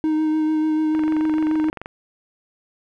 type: tone with vibrato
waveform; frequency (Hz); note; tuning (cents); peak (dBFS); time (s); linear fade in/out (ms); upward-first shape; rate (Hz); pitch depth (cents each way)
triangle; 311.1; D#4; 0; -15; 0.04-1.7; 0; sine; 6.8; 15
type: click train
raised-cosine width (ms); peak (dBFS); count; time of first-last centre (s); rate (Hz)
0.5; -17; 22; 0.95-1.859; 23.1
effects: none